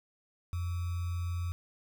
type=tone with sample-and-hold; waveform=sine; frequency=87.31 Hz; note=F2; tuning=in tune; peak=-31 dBFS; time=0.53-1.52 s; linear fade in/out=0 ms; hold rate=1225 Hz; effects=none